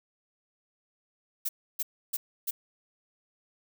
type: noise bursts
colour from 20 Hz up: violet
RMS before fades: -30 dBFS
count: 4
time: 1.45-2.51 s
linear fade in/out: 10 ms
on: 40 ms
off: 300 ms
effects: none